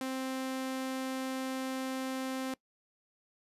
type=tone; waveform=sawtooth; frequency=262.2 Hz; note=C4; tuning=4 cents sharp; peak=-30 dBFS; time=0.01-2.54 s; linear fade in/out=2 ms; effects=noise-tail reverb RT60 0.1 s tail -22 dB re dry + resampled to 32000 Hz